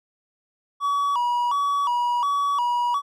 triangle tone with vibrato, 1046.5 Hz, C6, in tune, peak -18 dBFS, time 0.8-3.02 s, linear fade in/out 50 ms, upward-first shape square, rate 1.4 Hz, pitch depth 140 cents each way, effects none

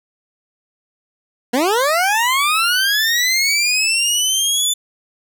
20% pulse linear sweep, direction up, 229.1 to 3520 Hz, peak -9 dBFS, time 1.53-4.74 s, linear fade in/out 10 ms, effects none

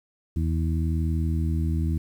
harmonic tone, 80.7 Hz, E2, 36 cents flat, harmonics 1 / 2 / 3 / 4, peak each -23 / -29 / -33 / -35 dBFS, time 0.36-1.98 s, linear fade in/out 5 ms, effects 9-bit

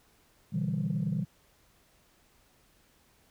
sine chord, E minor seventh, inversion second, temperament equal, 123.47 / 146.83 / 164.81 / 196 Hz, B2 / D3 / E3 / G3, 0 / 0 / 0 / 0 cents, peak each -35 / -33 / -31 / -32 dBFS, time 0.52-1.25 s, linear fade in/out 20 ms, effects tanh soft clip ceiling -22 dBFS + pink hiss -65 dBFS RMS until 3.3 s

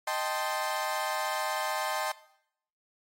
30% pulse chord, A half-diminished seventh, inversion second, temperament equal, 622.3 / 784 / 880 / 1046.5 Hz, Eb5 / G5 / A5 / C6, 0 / 0 / 0 / 0 cents, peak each -32 dBFS, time 0.07-2.12 s, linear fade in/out 5 ms, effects noise-tail reverb RT60 0.7 s tail -18 dB re dry + MP3 64 kbps

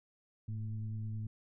sine tone with frequency modulation, 107.2 Hz, A2, 45 cents flat, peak -36 dBFS, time 0.48-1.27 s, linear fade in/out 5 ms, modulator 112 Hz, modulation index 0.52, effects none

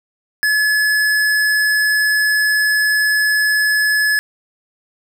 sine tone with hard clipping, 1709 Hz, G#6, 49 cents sharp, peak -14 dBFS, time 0.43-4.19 s, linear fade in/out 0 ms, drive 17 dB, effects none

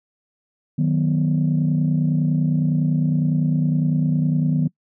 sine chord, B major, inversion first, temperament equal with one note detuned, 155.11 / 185 / 246.9 Hz, D#3 / F#3 / B3, -5 / 0 / 0 cents, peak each -17 / -23 / -22 dBFS, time 0.78-4.68 s, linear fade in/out 10 ms, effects noise-tail reverb RT60 0.1 s tail -24 dB re dry + tanh soft clip ceiling -10 dBFS

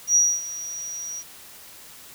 sine tone with ADSR envelope, 5770 Hz, F#8, 44 cents flat, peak -13 dBFS, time 0.07-1.24 s, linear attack 85 ms, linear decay 250 ms, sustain -17 dB, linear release 54 ms, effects white hiss -45 dBFS RMS until 2.14 s

